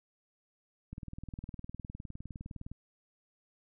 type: click train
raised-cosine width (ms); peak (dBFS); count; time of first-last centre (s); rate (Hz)
5; -30; 36; 0.93-2.716; 19.6
effects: none